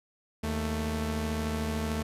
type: tone pair together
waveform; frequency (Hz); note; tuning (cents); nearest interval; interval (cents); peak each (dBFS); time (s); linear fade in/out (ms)
sawtooth; 78.35 / 221.6; D#2 / A3; +13 / +13; octave + tritone; 1800; -28; 0.43-2.03; 10
effects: resampled to 32000 Hz